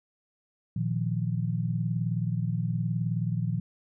sine chord, Bb suspended fourth, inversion none, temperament equal, 116.54 / 155.56 / 174.61 Hz, Bb2 / Eb3 / F3, 0 / 0 / 0 cents, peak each -29 / -31 / -31 dBFS, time 0.76-3.6 s, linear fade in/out 5 ms, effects none

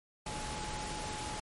sine tone in noise, 849 Hz, G#5, 38 cents sharp, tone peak -42 dBFS, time 0.26-1.4 s, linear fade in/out 5 ms, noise pink, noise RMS -40 dBFS, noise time 0.26-1.4 s, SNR -5 dB, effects MP3 48 kbps

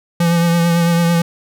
square tone with vibrato, 170 Hz, F3, 46 cents flat, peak -12 dBFS, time 0.2-1.22 s, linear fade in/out 5 ms, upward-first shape triangle, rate 9 Hz, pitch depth 30 cents each way, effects none

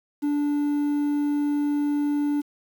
triangle tone with quantisation, 291.3 Hz, D4, 14 cents flat, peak -19 dBFS, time 0.22-2.42 s, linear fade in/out 20 ms, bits 8, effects none

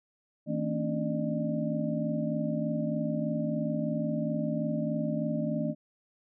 sine tone cluster, 161.3 / 226.4 / 269.9 / 293 / 602 Hz, E3 / A3 / C#4 / D4 / D5, -37 / +50 / -46 / -4 / +43 cents, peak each -33 / -32 / -36 / -37 / -35 dBFS, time 0.46-5.75 s, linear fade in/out 50 ms, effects none

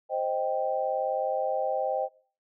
sine chord, C minor, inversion none, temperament equal, 523.3 / 622.3 / 784 Hz, C5 / Eb5 / G5, 0 / 0 / 0 cents, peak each -30 dBFS, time 0.09-2.09 s, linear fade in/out 50 ms, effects noise-tail reverb RT60 0.4 s tail -19 dB re dry

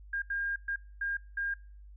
sine tone bursts at uneven times, 1612 Hz, G6, 48 cents sharp, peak -30 dBFS, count 5, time 0.13-0.22 / 0.3-0.56 / 0.68-0.76 / 1.01-1.17 / 1.37-1.54 s, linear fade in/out 5 ms, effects noise-tail reverb RT60 0.5 s tail -25 dB re dry + added 50 Hz sine -48 dBFS peak until 1.96 s

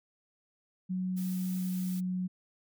sine tone with pitch glide, 184.6 to 183.22 Hz, F#3 to F#3, -4 to -17 cents, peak -30 dBFS, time 0.89-2.28 s, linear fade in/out 20 ms, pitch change -13 cents, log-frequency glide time 1.12-2.05 s
blue noise, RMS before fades -47 dBFS, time 1.16-2.01 s, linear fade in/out 20 ms
effects none

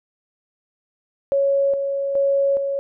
sine tone with tremolo, 554.4 Hz, C#5, in tune, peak -15 dBFS, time 1.32-2.79 s, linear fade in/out 0 ms, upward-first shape square, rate 1.2 Hz, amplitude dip 45%, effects none

